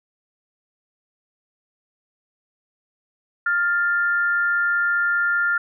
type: tone pair together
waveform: sine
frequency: 1402.5 / 1767 Hz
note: F6 / A6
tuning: +7 / +7 cents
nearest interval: major third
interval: 400 cents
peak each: -18 / -26 dBFS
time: 3.46-5.58 s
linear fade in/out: 5 ms
effects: none